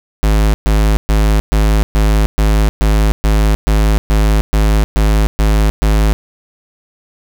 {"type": "tone bursts", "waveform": "square", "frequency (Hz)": 52.8, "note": "G#1", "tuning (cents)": 29, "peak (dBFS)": -9, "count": 14, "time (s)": [0.23, 6.13], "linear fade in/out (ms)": 0, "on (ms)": 310, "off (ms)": 120, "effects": []}